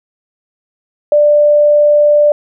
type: tone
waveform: sine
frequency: 591 Hz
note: D5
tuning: 11 cents sharp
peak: -5 dBFS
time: 1.12-2.32 s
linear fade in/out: 2 ms
effects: none